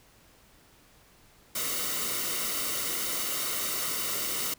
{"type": "noise with comb filter", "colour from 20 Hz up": "white", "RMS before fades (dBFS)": -31, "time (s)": [1.55, 4.54], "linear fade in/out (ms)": 5, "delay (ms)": 1.2, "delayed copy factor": -0.6, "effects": ["pink hiss -59 dBFS RMS until 4.58 s"]}